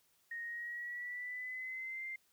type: tone with pitch glide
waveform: sine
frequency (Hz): 1864.7 to 2093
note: A#6 to C7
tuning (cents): 0 to 0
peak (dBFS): -40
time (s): 0.31-2.16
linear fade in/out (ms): 5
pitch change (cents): +200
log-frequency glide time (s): 0.42-2.05
effects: white hiss -73 dBFS RMS until 2.32 s